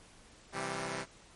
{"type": "chord", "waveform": "5% pulse", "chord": "C major", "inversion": "none", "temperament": "equal with one note detuned", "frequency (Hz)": [130.81, 165.86, 196], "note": ["C3", "E3", "G3"], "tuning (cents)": [0, 11, 0], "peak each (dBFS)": -29, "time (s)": [0.52, 1.06], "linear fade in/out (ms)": 50, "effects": ["pink hiss -58 dBFS RMS until 1.35 s", "MP3 48 kbps"]}